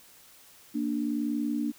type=tone pair together; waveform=sine; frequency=233.1 / 293.7 Hz; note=A#3 / D4; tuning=0 / 0 cents; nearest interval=major third; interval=400 cents; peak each=-30 / -29 dBFS; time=0.74-1.72 s; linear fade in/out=20 ms; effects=white hiss -55 dBFS RMS until 1.78 s